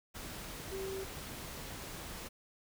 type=tone in noise; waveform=sine; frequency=385.5 Hz; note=G4; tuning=29 cents flat; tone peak=-38 dBFS; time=0.71-1.05 s; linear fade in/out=20 ms; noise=pink; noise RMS=-45 dBFS; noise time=0.14-2.29 s; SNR=+4 dB; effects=none